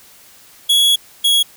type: tone pair in turn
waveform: 45% pulse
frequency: 3352 / 3331 Hz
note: G#7 / G#7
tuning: +15 / +4 cents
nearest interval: unison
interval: 11 cents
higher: first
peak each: -10 dBFS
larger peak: neither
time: 0.69-0.96 / 1.24-1.43 s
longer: first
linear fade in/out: 10 ms
effects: white hiss -45 dBFS RMS until 1.56 s